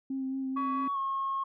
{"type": "tone with vibrato", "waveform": "sine", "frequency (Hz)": 265.6, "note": "C4", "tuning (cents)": 26, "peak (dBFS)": -30, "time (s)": [0.1, 0.88], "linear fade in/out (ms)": 5, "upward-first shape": "sine", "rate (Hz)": 4.5, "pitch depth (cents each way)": 17}
{"type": "tone with pitch glide", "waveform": "sine", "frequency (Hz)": [1124, 1084.5], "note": ["C#6", "C#6"], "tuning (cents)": [24, -38], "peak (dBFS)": -28, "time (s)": [0.56, 1.44], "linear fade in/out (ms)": 10, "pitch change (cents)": -62, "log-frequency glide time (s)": [0.93, 0.98]}
{"effects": ["tanh soft clip ceiling -24 dBFS"]}